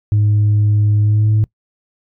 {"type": "tone with pitch glide", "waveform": "sine", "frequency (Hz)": [104.7, 107.4], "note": ["G#2", "A2"], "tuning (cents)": [15, -41], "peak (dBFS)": -8, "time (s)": [0.12, 1.44], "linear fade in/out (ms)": 0, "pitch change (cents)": 44, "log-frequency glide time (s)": [1.01, 1.29], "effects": ["noise-tail reverb RT60 0.1 s tail -24 dB re dry", "tanh soft clip ceiling -8 dBFS"]}